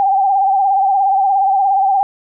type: tone with vibrato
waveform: sine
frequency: 784 Hz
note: G5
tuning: in tune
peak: -10 dBFS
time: 0-2.03 s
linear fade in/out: 0 ms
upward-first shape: sine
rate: 17 Hz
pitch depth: 60 cents each way
effects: none